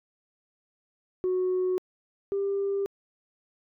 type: tone pair in turn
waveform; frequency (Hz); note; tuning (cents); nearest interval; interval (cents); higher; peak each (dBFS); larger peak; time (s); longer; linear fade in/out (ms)
sine; 368.1 / 396.6; F#4 / G4; -9 / +20; minor second; 129; second; -22 / -24; first; 1.24-1.78 / 2.32-2.86; neither; 0
effects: tanh soft clip ceiling -21 dBFS